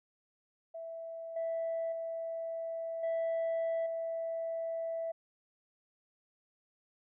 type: tone with level steps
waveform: sine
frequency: 659.3 Hz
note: E5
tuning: in tune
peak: -40 / -31 / -35 / -28 / -33 dBFS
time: 0.74-5.12 s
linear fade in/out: 10 ms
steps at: 1.36 / 1.92 / 3.03 / 3.86 s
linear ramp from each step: 5 ms
effects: tanh soft clip ceiling -29 dBFS